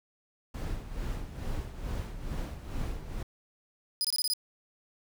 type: noise with tremolo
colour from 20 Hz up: brown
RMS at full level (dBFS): -33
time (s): 0.54-3.23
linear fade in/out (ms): 5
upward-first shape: sine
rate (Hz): 2.3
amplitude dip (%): 65
type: tone bursts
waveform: sawtooth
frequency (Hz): 4978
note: D#8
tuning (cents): 0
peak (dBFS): -24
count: 6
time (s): 4.01-4.335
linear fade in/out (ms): 0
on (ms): 35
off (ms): 23
effects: none